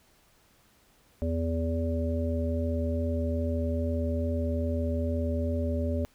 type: harmonic tone with a mistuned harmonic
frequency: 82.41 Hz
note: E2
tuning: in tune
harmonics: 1 / 3 / 5 / 7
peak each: -28 / -32 / -38 / -34 dBFS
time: 1.22-6.05 s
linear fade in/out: 0 ms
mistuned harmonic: 1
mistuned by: -17 cents
effects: pink hiss -63 dBFS RMS until 6.14 s